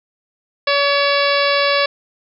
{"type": "harmonic tone with a mistuned harmonic", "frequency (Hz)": 567, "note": "C#5", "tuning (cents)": 39, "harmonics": [1, 2, 3, 4, 5, 6, 7, 8, 9], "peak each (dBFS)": [-17, -20, -22, -23, -24, -25, -25, -26, -27], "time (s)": [0.67, 1.86], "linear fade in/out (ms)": 5, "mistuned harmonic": 5, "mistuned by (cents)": -56, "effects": []}